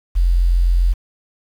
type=tone; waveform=sine; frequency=43.65 Hz; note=F1; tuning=in tune; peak=-11 dBFS; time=0.15-0.94 s; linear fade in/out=20 ms; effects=7-bit